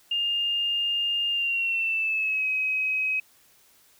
sine tone with pitch glide, 2816 to 2538 Hz, F7 to D#7, +14 to +34 cents, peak -23 dBFS, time 0.11-3.2 s, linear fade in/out 5 ms, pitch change -180 cents, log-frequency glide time 1.3-2.47 s, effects white hiss -59 dBFS RMS until 3.99 s

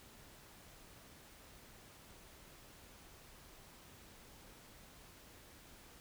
silence, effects pink hiss -59 dBFS RMS until 6 s

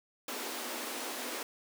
pink high-pass noise, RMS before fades -39 dBFS, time 0.28-1.43 s, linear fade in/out 2 ms, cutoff 230 Hz, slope 96 dB/octave, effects none

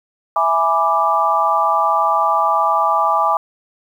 sine chord, E dominant seventh, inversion none, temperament equal, 659.3 / 830.6 / 987.8 / 1174.7 Hz, E5 / G#5 / B5 / D6, 0 / 0 / 0 / 0 cents, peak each -21 / -18 / -20 / -16 dBFS, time 0.36-3.37 s, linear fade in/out 2 ms, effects 8-bit

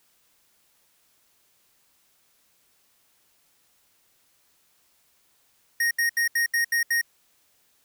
square tone bursts, 1864.7 Hz, A#6, in tune, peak -21 dBFS, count 7, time 5.8-7.014 s, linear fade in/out 5 ms, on 110 ms, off 74 ms, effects white hiss -65 dBFS RMS until 7.84 s

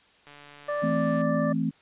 click train, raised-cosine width 0.3 ms, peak -32 dBFS, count 138, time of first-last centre 0.27-1.215 s, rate 145 Hz
harmonic tone, 587.3 Hz, D5, in tune, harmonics 1 / 2 / 3, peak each -27 / -33 / -37 dBFS, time 0.68-1.53 s, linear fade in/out 10 ms
sine chord, A minor, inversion second, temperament equal, 164.81 / 220 / 261.6 Hz, E3 / A3 / C4, 0 / 0 / 0 cents, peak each -28 dBFS, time 0.82-1.71 s, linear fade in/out 20 ms
effects white hiss -59 dBFS RMS until 1.81 s + resampled to 8000 Hz

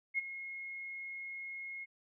sine tone with ADSR envelope, 2159 Hz, C#7, 46 cents flat, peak -28 dBFS, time 0.14-1.86 s, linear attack 42 ms, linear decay 20 ms, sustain -13 dB, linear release 30 ms, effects none

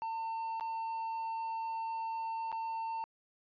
triangle tone with dropouts, 902 Hz, A5, 43 cents sharp, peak -33 dBFS, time 0.02-3.04 s, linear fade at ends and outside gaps 0 ms, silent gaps 0.598-0.609 / 2.517-2.526 s, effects resampled to 11025 Hz

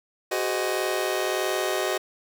sawtooth chord, Ab dominant seventh, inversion third, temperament just, 373.8 / 415.3 / 519.1 / 623 Hz, Gb4 / Ab4 / C5 / Eb5, +18 / 0 / -14 / +2 cents, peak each -24 / -28 / -28 / -25 dBFS, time 0.31-1.98 s, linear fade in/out 10 ms, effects none

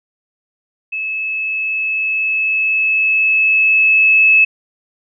sine tone with level ramp, 2598 Hz, E7, 26 cents flat, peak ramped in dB -19 to -6 dBFS, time 0.92-4.45 s, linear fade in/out 10 ms, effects none

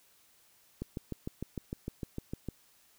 click train, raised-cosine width 3 ms, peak -23 dBFS, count 12, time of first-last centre 0.82-2.487 s, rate 6.6 Hz, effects white hiss -65 dBFS RMS until 2.98 s

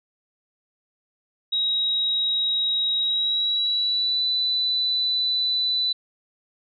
sine tone with pitch glide, 3815 to 3986 Hz, A#7 to B7, +39 to +15 cents, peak -20 dBFS, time 1.52-5.93 s, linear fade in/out 10 ms, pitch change +76 cents, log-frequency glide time 2.98-4.24 s, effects none

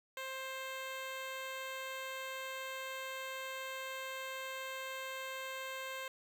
10% pulse tone with notch filter, 527 Hz, C5, 12 cents sharp, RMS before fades -43 dBFS, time 0.17-6.08 s, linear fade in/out 2 ms, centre 9900 Hz, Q 1.8, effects none

